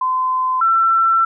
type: tone pair in turn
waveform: sine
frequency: 1027 / 1343.3 Hz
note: C6 / E6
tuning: -33 / +32 cents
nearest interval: perfect fourth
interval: 465 cents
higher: second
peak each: -15 / -11 dBFS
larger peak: second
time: 0.01-0.61 / 0.61-1.25 s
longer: second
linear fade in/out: 5 ms
effects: none